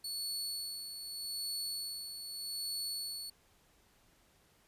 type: tone with tremolo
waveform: sawtooth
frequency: 4421 Hz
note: C#8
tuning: 5 cents flat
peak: -33 dBFS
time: 0.04-3.3 s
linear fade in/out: 5 ms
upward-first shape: sine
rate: 0.82 Hz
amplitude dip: 55%
effects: pink hiss -68 dBFS RMS until 4.67 s + resampled to 32000 Hz